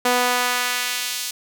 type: tone with high-pass filter sweep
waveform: sawtooth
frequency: 246.9 Hz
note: B3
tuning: in tune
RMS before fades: -22 dBFS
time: 0.05-1.31 s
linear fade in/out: 5 ms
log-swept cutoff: 510 to 4600 Hz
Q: 0.83
effects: none